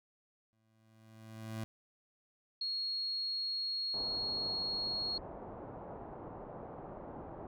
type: tone with exponential growth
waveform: 25% pulse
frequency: 110.7 Hz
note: A2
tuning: 11 cents sharp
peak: -33 dBFS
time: 0.53-1.64 s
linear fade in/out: 0 ms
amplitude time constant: 240 ms
type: tone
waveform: sine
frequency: 4300 Hz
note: C8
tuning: 47 cents sharp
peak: -34 dBFS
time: 2.61-5.18 s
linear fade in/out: 5 ms
type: low-pass noise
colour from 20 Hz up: white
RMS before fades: -47 dBFS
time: 3.94-7.47 s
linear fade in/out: 2 ms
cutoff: 870 Hz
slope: 24 dB/octave
effects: none